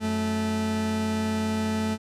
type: tone pair together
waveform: 40% pulse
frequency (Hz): 91.8 / 218.3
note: F#2 / A3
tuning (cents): -13 / -13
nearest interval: octave + minor third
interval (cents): 1500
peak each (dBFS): -32 / -24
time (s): 0-1.98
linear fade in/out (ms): 50
effects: low-pass 10000 Hz 12 dB/octave